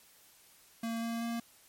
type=tone with pitch steps; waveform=square; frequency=228.7 / 230.7 / 232.7 Hz; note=A#3 / A#3 / A#3; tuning=-33 / -18 / -3 cents; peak=-34 dBFS; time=0.83-1.4 s; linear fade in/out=5 ms; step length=190 ms; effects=white hiss -61 dBFS RMS until 1.68 s + MP3 64 kbps